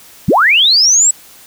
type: linear sweep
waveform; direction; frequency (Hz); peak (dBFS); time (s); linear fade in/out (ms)
sine; up; 95.6 to 7870; -6; 0.28-1.11; 5
effects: white hiss -40 dBFS RMS until 1.46 s